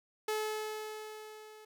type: tone with level ramp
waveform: sawtooth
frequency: 430.4 Hz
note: A4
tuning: 38 cents flat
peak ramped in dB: -27 to -48 dBFS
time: 0.28-1.65 s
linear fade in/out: 5 ms
effects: none